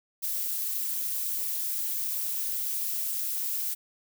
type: noise with amplitude modulation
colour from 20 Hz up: violet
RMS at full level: -28 dBFS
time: 0.22-3.75 s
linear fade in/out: 20 ms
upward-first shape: sine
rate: 230 Hz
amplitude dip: 60%
effects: none